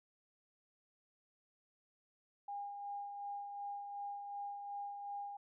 sine tone with tremolo, 810 Hz, G#5, 43 cents flat, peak -40 dBFS, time 2.48-5.37 s, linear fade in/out 5 ms, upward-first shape sine, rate 2.7 Hz, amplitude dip 40%, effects none

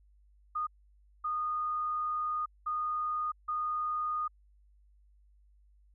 sine tone bursts at uneven times, 1230 Hz, D#6, 20 cents flat, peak -30 dBFS, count 4, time 0.55-0.67 / 1.24-2.46 / 2.66-3.32 / 3.48-4.28 s, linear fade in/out 10 ms, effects added 50 Hz sine -60 dBFS peak until 5.94 s

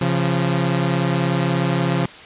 sawtooth tone pair together, 136.28 / 172.9 Hz, C#3 / F3, -29 / -17 cents, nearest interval major third, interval 412 cents, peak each -16 dBFS, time 0.01-2.06 s, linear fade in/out 5 ms, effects white hiss -39 dBFS RMS until 2.25 s + resampled to 8000 Hz

